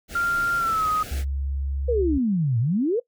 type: band-stop noise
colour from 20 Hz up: pink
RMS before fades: -37 dBFS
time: 0.08-1.25 s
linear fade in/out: 50 ms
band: 800 to 1300 Hz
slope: 96 dB/octave
type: tone with pitch glide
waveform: sine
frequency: 1391 to 1253.6 Hz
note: F6 to D#6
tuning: -7 to +13 cents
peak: -20 dBFS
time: 0.15-1.03 s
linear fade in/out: 5 ms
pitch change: -180 cents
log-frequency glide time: 0.57-0.89 s
type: tone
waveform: sine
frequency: 68.7 Hz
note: C#2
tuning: 15 cents flat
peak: -24 dBFS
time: 1.11-2.18 s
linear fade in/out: 5 ms
type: exponential two-way sweep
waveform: sine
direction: down then up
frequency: 510 to 110 to 510 Hz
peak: -19 dBFS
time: 1.88-3 s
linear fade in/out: 10 ms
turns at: 2.59 s
effects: noise-tail reverb RT60 0.1 s tail -21 dB re dry